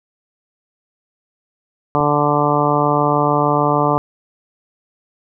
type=harmonic tone; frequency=146.8 Hz; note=D3; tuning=in tune; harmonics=1 / 2 / 3 / 4 / 5 / 6 / 7 / 8; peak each=-21 / -21 / -21 / -21 / -21 / -21 / -21 / -21 dBFS; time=1.95-3.98 s; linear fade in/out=0 ms
type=click; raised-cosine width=3 ms; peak=-18 dBFS; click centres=2.004 s
effects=none